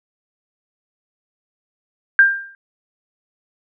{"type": "tone with exponential decay", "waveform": "sine", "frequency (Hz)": 1592, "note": "G6", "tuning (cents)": 26, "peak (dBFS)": -4, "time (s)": [2.19, 2.55], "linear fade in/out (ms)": 1, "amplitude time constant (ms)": 77, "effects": []}